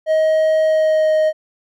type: tone with pitch glide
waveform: triangle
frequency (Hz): 630 to 623.5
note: D#5 to D#5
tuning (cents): +21 to +3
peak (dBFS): -10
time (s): 0.06-1.33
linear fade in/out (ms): 50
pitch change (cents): -18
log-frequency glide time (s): 0.63-1.13
effects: none